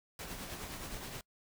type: noise with tremolo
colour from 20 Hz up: pink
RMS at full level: -42 dBFS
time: 0.19-1.21 s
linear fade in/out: 2 ms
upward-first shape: triangle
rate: 9.6 Hz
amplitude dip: 45%
effects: noise-tail reverb RT60 0.1 s tail -25 dB re dry